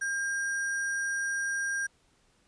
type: tone with sample-and-hold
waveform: sine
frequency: 1604 Hz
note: G6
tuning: 39 cents sharp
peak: -28 dBFS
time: 0.01-1.87 s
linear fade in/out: 10 ms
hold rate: 7350 Hz
effects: pink hiss -67 dBFS RMS until 2.47 s + resampled to 22050 Hz